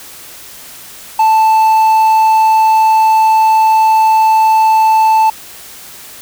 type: tone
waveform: triangle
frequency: 880 Hz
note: A5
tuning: in tune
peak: -4 dBFS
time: 1.19-5.3 s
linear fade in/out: 5 ms
effects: white hiss -33 dBFS RMS until 6.21 s